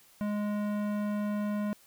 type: tone with tanh clipping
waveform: sine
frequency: 207.7 Hz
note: G#3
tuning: in tune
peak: -31 dBFS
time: 0.21-1.73 s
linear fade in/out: 0 ms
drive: 17 dB
effects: white hiss -60 dBFS RMS until 1.86 s